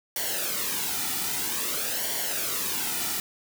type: noise with flanger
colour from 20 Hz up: white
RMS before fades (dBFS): -29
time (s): 0.16-3.2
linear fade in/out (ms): 2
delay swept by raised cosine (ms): 0.78 to 1.88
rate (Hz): 0.51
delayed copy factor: -0.65
effects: none